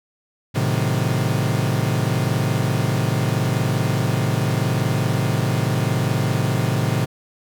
40% pulse chord, A diminished seventh, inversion none, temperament equal, 110 / 130.81 / 155.56 / 185 Hz, A2 / C3 / Eb3 / Gb3, 0 / 0 / 0 / 0 cents, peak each -22 / -21 / -24 / -27 dBFS, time 0.54-7.06 s, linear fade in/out 20 ms, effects none

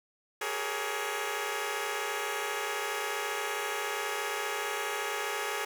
10% pulse tone cluster, 388.4 / 420.7 / 469.3 / 556 Hz, G4 / G#4 / A#4 / C#5, -16 / +22 / +12 / +5 cents, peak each -32 / -26 / -30 / -31 dBFS, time 0.41-5.65 s, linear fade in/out 5 ms, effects none

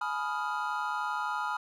triangle chord, F half-diminished seventh, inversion first, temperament equal with one note detuned, 844.2 / 987.8 / 1244.5 / 1396.9 Hz, Ab5 / Cb6 / Eb6 / F6, +28 / 0 / 0 / 0 cents, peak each -34 dBFS, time 0.01-1.57 s, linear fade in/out 5 ms, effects none

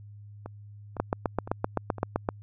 two click trains, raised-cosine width 1 ms, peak -24 / -11 dBFS, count 4 / 11, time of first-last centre 0.46-1.983 / 1-2.289 s, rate 1.97 / 7.76 Hz, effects added 103 Hz sine -44 dBFS peak until 2.42 s

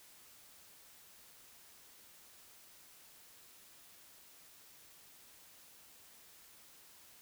silence, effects white hiss -60 dBFS RMS until 7.21 s

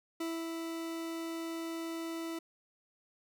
40% pulse tone with ADSR envelope, 329.6 Hz, E4, in tune, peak -33 dBFS, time 0.2-2.39 s, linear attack 7 ms, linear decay 250 ms, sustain -3 dB, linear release 6 ms, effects none

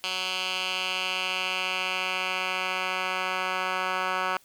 10% pulse tone with band-pass filter sweep, 185.6 Hz, F#3, 6 cents sharp, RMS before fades -29 dBFS, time 0.04-4.37 s, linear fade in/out 0 ms, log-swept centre 3400 to 1600 Hz, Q 2.1, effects white hiss -59 dBFS RMS until 4.44 s

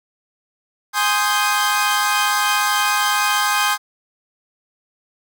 sawtooth chord, Ab major seventh, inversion none, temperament equal, 830.6 / 1046.5 / 1244.5 / 1568 Hz, Ab5 / C6 / Eb6 / G6, 0 / 0 / 0 / 0 cents, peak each -18 dBFS, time 0.93-3.78 s, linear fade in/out 50 ms, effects none

